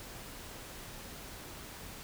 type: silence
effects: pink hiss -47 dBFS RMS until 2.03 s